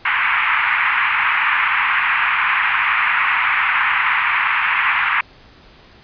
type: band-pass noise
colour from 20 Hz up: white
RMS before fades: -17 dBFS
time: 0.05-5.21 s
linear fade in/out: 5 ms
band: 930 to 2500 Hz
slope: 48 dB/octave
effects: pink hiss -46 dBFS RMS until 6.03 s + resampled to 11025 Hz